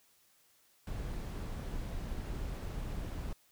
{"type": "noise", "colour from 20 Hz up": "brown", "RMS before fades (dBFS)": -39, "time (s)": [0.87, 3.33], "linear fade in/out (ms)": 2, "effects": ["white hiss -68 dBFS RMS until 3.51 s"]}